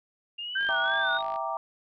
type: linear sweep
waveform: sine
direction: up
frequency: 2793 to 3762 Hz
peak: -33 dBFS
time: 0.38-1.22 s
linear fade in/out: 10 ms
type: tone with vibrato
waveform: sine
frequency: 1531 Hz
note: G6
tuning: 41 cents flat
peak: -25 dBFS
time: 0.55-1.18 s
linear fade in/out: 10 ms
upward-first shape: sine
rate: 3 Hz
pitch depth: 92 cents each way
type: click train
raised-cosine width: 0.3 ms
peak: -30 dBFS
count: 40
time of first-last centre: 0.61-1.36 s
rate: 52 Hz
type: chord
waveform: sine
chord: E half-diminished seventh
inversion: none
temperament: equal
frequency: 659.3 / 784 / 932.3 / 1174.7 Hz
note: E5 / G5 / Bb5 / D6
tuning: 0 / 0 / 0 / 0 cents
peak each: -34 dBFS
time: 0.69-1.57 s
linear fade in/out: 0 ms
effects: none